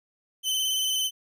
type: tone with vibrato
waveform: sawtooth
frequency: 3055 Hz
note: G7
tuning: 45 cents flat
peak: -21 dBFS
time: 0.43-1.11 s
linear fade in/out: 50 ms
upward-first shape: square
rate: 18 Hz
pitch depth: 21 cents each way
effects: none